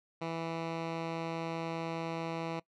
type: tone with low-pass filter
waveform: 10% pulse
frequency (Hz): 164.81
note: E3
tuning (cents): 0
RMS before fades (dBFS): -37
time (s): 0.21-2.6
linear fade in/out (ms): 10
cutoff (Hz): 3600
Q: 0.72
effects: noise-tail reverb RT60 0.1 s tail -22 dB re dry